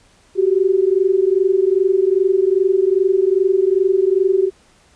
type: tone pair together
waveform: sine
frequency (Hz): 370 / 392.5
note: F#4 / G4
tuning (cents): 0 / +2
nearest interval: minor second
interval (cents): 102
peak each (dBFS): -15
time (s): 0.35-4.51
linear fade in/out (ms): 50
effects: pink hiss -53 dBFS RMS until 4.95 s + resampled to 22050 Hz